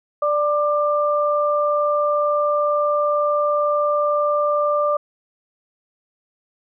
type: tone pair together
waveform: sine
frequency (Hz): 589 / 1188.9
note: D5 / D6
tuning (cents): +5 / +21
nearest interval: octave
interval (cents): 1216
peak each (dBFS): -18 / -20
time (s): 0.22-4.97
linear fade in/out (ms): 5
effects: none